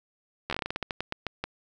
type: slowing click train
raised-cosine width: 0.3 ms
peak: -14 dBFS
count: 16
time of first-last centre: 0.5-1.44 s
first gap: 12 ms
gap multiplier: 1.21
effects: none